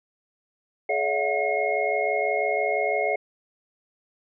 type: tone cluster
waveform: sine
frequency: 425 / 569 / 660 / 726 / 2155 Hz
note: G#4 / C#5 / E5 / F#5 / C#7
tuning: +40 / +45 / +2 / -33 / -49 cents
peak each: -28 dBFS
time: 0.89-3.16 s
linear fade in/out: 5 ms
effects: none